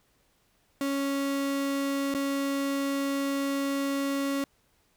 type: tone with dropouts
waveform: 35% pulse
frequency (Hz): 277.2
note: C#4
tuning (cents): 0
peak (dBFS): -25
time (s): 0.81-4.44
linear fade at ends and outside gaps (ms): 1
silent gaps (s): 2.14-2.148
effects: pink hiss -68 dBFS RMS until 4.96 s